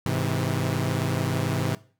sawtooth chord, Ab augmented, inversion none, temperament equal with one note detuned, 103.83 / 130.81 / 162.08 Hz, Ab2 / C3 / E3, 0 / 0 / -29 cents, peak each -25 / -23 / -25 dBFS, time 0.06-1.75 s, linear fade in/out 0 ms, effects noise-tail reverb RT60 0.4 s tail -19 dB re dry

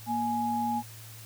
sine tone pair together, 234.5 / 835.7 Hz, A#3 / G#5, +11 / +11 cents, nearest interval octave + minor seventh, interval 2200 cents, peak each -31 / -28 dBFS, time 0.06-0.83 s, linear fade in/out 50 ms, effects added 111 Hz sine -46 dBFS peak until 1.25 s + white hiss -49 dBFS RMS until 1.25 s

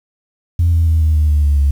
sine tone with pitch steps, 84.9 / 82.63 / 80.41 / 78.26 / 76.16 / 74.12 / 72.14 / 70.21 Hz, F2 / E2 / E2 / D#2 / D#2 / D2 / D2 / C#2, -48 / +5 / -42 / +11 / -36 / +17 / -30 / +23 cents, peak -8 dBFS, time 0.59-1.71 s, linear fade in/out 5 ms, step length 140 ms, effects tanh soft clip ceiling -6 dBFS + 7-bit

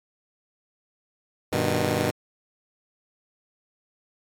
10% pulse chord, G augmented, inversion none, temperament just, 98 / 122.5 / 153.12 Hz, G2 / B2 / D#3, 0 / -14 / -27 cents, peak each -19 dBFS, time 1.52-2.11 s, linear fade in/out 10 ms, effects AAC 64 kbps

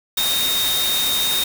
sine tone in noise, 3704 Hz, A#7, 12 cents flat, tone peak -19 dBFS, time 0.17-1.44 s, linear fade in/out 5 ms, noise white, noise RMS -23 dBFS, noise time 0.17-1.44 s, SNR +1 dB, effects none

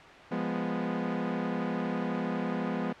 sawtooth chord, F diminished, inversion none, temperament equal with one note detuned, 174.61 / 206.7 / 246.9 Hz, F3 / Ab3 / Cb4, 0 / -8 / 0 cents, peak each -31 / -30 / -29 dBFS, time 0.31-2.93 s, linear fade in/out 10 ms, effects white hiss -47 dBFS RMS until 3 s + low-pass 2000 Hz 12 dB/octave

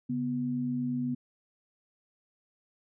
sine tone pair together, 138.59 / 246.8 Hz, C#3 / B3, 0 / -1 cents, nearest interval minor seventh, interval 999 cents, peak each -36 / -29 dBFS, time 0.09-1.15 s, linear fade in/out 10 ms, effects none

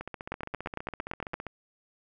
two click trains, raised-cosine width 0.5 ms, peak -22 / -17 dBFS, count 23 / 10, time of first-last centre 0.01-1.467 / 0.32-1.34 s, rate 15.1 / 8.82 Hz, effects none

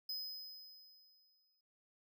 square tone with exponential decay, 5040 Hz, D#8, 21 cents sharp, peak -39 dBFS, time 0.09-1.61 s, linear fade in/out 5 ms, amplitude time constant 330 ms, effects none

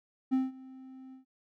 triangle tone with ADSR envelope, 261.6 Hz, C4, in tune, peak -21 dBFS, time 0.31-1.25 s, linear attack 24 ms, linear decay 180 ms, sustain -23 dB, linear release 120 ms, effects none

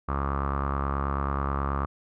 sawtooth tone with low-pass filter, 69.3 Hz, C#2, in tune, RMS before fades -28 dBFS, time 0.08-1.86 s, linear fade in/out 10 ms, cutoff 1200 Hz, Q 7.5, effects none

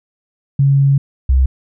sine tone pair in turn, 138.59 / 65.41 Hz, C#3 / C2, 0 / 0 cents, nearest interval octave + minor second, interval 1300 cents, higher first, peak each -8 dBFS, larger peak neither, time 0.59-0.98 / 1.29-1.46 s, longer first, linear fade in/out 5 ms, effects none

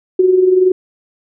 sine tone with amplitude modulation, 370 Hz, F#4, in tune, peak -5 dBFS, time 0.19-0.72 s, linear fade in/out 5 ms, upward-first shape sine, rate 21.2 Hz, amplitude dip 55%, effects none

